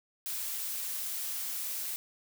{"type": "noise", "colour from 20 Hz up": "blue", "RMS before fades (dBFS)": -36, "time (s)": [0.26, 1.96], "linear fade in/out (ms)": 0, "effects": []}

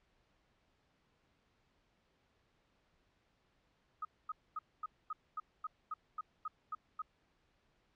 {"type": "tone bursts", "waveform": "sine", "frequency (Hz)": 1259, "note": "D#6", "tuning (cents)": 20, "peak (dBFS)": -37, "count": 12, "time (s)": [4.02, 7.02], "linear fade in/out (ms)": 5, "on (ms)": 30, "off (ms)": 240, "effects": ["pink hiss -75 dBFS RMS until 7.95 s", "low-pass 4000 Hz 12 dB/octave"]}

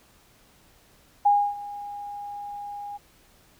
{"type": "tone with ADSR envelope", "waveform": "sine", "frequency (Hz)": 817, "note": "G#5", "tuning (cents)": -29, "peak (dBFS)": -14, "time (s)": [1.25, 2.98], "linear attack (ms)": 12, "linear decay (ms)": 280, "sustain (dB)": -19, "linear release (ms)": 20, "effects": ["pink hiss -58 dBFS RMS until 3.59 s"]}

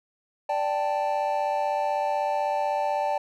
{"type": "chord", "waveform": "triangle", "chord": "D suspended fourth", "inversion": "none", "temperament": "equal", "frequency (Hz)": [587.3, 784, 880], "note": ["D5", "G5", "A5"], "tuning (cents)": [0, 0, 0], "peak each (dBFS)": -26, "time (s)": [0.49, 3.18], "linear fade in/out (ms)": 5, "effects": []}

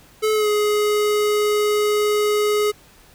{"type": "tone with pitch glide", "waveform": "square", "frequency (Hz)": [432.4, 419.1], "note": ["A4", "G#4"], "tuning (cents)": [-30, 16], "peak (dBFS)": -17, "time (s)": [0.22, 2.72], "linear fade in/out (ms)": 20, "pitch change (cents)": -54, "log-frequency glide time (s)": [0.33, 0.49], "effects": ["pink hiss -50 dBFS RMS until 3.14 s"]}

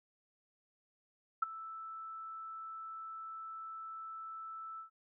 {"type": "tone with ADSR envelope", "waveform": "sine", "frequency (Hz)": 1318.5, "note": "E6", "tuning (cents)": 0, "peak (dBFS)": -25, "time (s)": [1.42, 4.9], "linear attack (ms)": 8, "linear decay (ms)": 14, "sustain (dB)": -18, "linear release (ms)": 110, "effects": []}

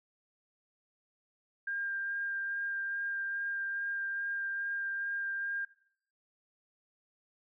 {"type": "tone with vibrato", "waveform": "sine", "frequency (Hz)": 1600, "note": "G6", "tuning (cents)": 35, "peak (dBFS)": -33, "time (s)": [1.67, 5.65], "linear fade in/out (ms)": 5, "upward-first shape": "sine", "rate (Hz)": 2.4, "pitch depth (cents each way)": 10, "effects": ["noise-tail reverb RT60 0.6 s tail -17 dB re dry"]}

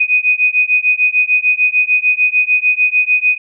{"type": "beating tone pair", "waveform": "sine", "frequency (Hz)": [2489, 2495.7], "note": ["D#7", "D#7"], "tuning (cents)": [0, 5], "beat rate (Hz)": 6.7, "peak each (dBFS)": -13, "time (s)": [0, 3.38], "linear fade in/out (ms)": 10, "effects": []}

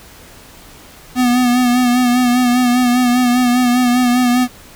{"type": "tone with vibrato", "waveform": "square", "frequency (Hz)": 246.9, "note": "B3", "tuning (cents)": 0, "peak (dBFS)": -11, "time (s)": [1.15, 4.48], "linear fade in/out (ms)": 50, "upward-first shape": "sine", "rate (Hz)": 5, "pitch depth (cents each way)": 39, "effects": ["pink hiss -40 dBFS RMS until 4.75 s"]}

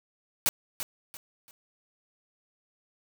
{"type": "noise with echo", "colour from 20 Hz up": "white", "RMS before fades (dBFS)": -24, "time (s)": [0.46, 0.49], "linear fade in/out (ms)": 0, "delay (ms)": 340, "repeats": 3, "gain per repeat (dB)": -10, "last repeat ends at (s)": 1.51, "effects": []}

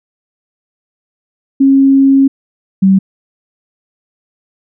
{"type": "tone pair in turn", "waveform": "sine", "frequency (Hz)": [271.8, 192.19], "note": ["C#4", "G3"], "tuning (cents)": [-34, -34], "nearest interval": "tritone", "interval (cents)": 600, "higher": "first", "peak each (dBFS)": -4, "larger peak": "neither", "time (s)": [[1.6, 2.28], [2.82, 2.99]], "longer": "first", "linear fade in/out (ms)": 10, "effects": []}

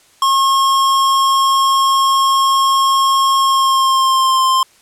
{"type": "tone with pitch glide", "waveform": "square", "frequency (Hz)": [1081, 1050.2], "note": ["C#6", "C6"], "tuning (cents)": [-44, 6], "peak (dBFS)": -11, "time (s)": [0.22, 4.63], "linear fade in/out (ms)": 2, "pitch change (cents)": -50, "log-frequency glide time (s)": [3.41, 4.42], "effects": ["white hiss -50 dBFS RMS until 4.81 s", "low-pass 10000 Hz 12 dB/octave"]}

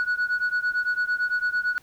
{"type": "beating tone pair", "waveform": "sine", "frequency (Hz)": [1464, 1472.9], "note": ["F#6", "F#6"], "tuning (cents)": [-19, -8], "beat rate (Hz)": 8.9, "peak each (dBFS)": [-23, -24], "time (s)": [0, 1.78], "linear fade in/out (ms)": 0, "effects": ["tanh soft clip ceiling -19 dBFS", "pink hiss -57 dBFS RMS until 1.82 s"]}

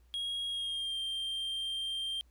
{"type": "tone with pitch glide", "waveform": "triangle", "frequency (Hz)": [3286, 3172], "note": ["G#7", "G7"], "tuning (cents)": [-19, 20], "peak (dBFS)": -32, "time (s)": [0.14, 2.21], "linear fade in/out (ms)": 0, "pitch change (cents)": -61, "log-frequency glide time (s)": [0.49, 0.98], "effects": ["added 60 Hz sine -60 dBFS peak until 2.3 s", "pink hiss -74 dBFS RMS until 2.3 s"]}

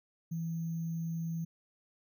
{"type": "tone with sample-and-hold", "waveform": "sine", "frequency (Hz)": 164.9, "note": "E3", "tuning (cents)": 1, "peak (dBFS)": -33, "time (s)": [0.31, 1.45], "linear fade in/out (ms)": 10, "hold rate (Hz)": 6300, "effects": []}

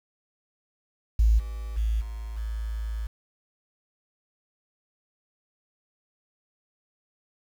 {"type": "tone with level steps", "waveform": "sine", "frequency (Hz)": 54.9, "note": "A1", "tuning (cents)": -3, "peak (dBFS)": [-16, -31, -22, -32, -28], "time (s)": [1.19, 3.07], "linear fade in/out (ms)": 5, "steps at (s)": [1.38, 1.76, 2, 2.36], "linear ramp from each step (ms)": 20, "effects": ["8-bit"]}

